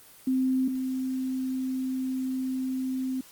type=tone pair in turn; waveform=sine; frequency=260 / 260 Hz; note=C4 / C4; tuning=-11 / -11 cents; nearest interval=unison; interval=0 cents; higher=neither; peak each=-22 / -27 dBFS; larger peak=first; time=0.27-0.68 / 0.68-3.21 s; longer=second; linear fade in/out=5 ms; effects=white hiss -52 dBFS RMS until 3.31 s + Opus 24 kbps